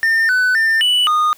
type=tone with pitch steps; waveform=triangle; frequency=1808 / 1501 / 1796 / 2963 / 1229 Hz; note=A6 / F#6 / A6 / F#7 / D#6; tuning=+47 / +24 / +35 / +2 / -22 cents; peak=-10 dBFS; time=0.03-1.33 s; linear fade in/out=0 ms; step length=260 ms; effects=white hiss -47 dBFS RMS until 1.37 s